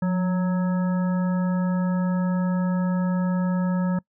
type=harmonic tone with a mistuned harmonic; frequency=185 Hz; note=F#3; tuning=in tune; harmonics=1 / 3 / 5 / 7 / 9; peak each=-20 / -33 / -36 / -39 / -41 dBFS; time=0.02-3.99 s; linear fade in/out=5 ms; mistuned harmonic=1; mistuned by=-52 cents; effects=noise-tail reverb RT60 0.1 s tail -24 dB re dry